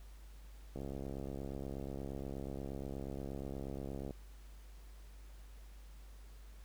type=click train; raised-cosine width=2 ms; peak=-30 dBFS; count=230; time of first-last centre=0.76-4.108 s; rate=68.4 Hz; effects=added 50 Hz sine -51 dBFS peak until 6.64 s + pink hiss -65 dBFS RMS until 6.64 s